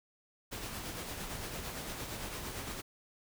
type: noise with tremolo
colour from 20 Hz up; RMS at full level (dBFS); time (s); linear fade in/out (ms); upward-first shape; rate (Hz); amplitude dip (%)
pink; -40; 0.51-2.82; 20; sine; 8.8; 35
effects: none